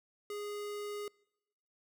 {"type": "tone", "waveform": "square", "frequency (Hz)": 413.3, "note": "G#4", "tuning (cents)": -8, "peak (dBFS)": -39, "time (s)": [0.3, 1.08], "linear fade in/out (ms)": 2, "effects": ["noise-tail reverb RT60 0.9 s tail -25 dB re dry"]}